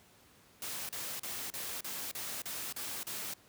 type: noise bursts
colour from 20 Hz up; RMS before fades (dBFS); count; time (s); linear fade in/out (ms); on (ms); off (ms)
white; -40; 9; 0.62-3.338; 2; 270; 36
effects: pink hiss -62 dBFS RMS until 3.48 s + high-pass 80 Hz 12 dB/octave